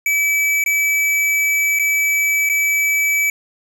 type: tone with dropouts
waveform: square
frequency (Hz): 2299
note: D7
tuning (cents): -37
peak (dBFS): -15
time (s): 0.06-3.3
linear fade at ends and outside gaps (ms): 2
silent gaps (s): 0.64-0.661 / 1.789-1.795 / 2.491-2.497
effects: none